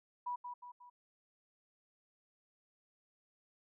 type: tone with echo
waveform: sine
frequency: 978 Hz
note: B5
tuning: 17 cents flat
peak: -36 dBFS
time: 0.26-0.36 s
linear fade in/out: 10 ms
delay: 180 ms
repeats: 3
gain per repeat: -6 dB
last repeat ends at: 0.9 s
effects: none

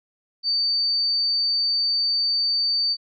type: tone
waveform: sine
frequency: 4590 Hz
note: D8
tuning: 40 cents flat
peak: -19 dBFS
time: 0.43-2.97 s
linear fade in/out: 50 ms
effects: none

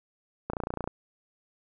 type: click train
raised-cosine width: 1 ms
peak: -17 dBFS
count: 12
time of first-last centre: 0.5-0.875 s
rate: 29.3 Hz
effects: none

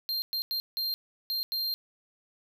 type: tone bursts at uneven times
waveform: square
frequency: 4186 Hz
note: C8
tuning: in tune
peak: -29 dBFS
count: 6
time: 0.09-0.22 / 0.33-0.42 / 0.51-0.6 / 0.77-0.94 / 1.3-1.43 / 1.52-1.74 s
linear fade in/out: 0 ms
effects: none

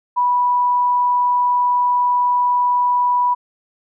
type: tone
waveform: sine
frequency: 982 Hz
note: B5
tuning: 10 cents flat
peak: -13 dBFS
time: 0.16-3.35 s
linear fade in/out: 20 ms
effects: none

